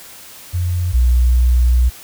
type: tone pair in turn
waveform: sine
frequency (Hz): 88.5 / 61.22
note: F2 / B1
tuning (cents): +23 / -15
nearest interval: tritone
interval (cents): 638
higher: first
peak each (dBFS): -15 / -9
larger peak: second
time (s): 0.53-0.93 / 0.93-1.9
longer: second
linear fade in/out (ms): 20
effects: white hiss -38 dBFS RMS until 2.03 s